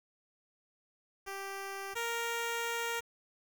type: tone pair in turn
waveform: 10% pulse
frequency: 392 / 466.2 Hz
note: G4 / A#4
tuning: 0 / 0 cents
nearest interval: minor third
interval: 300 cents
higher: second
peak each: -31 / -25 dBFS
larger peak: second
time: 1.26-1.95 / 1.95-3.01 s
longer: second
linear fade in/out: 20 ms
effects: 9-bit